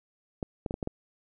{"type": "clicks", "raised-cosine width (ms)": 2, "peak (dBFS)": -18, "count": 6, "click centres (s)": [0.428, 0.662, 0.709, 0.741, 0.828, 0.874], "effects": []}